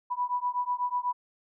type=beating tone pair; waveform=sine; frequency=981 / 989.1 Hz; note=B5 / B5; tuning=-12 / +2 cents; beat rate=8.1 Hz; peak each=-30 dBFS; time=0.1-1.13 s; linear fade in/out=20 ms; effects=none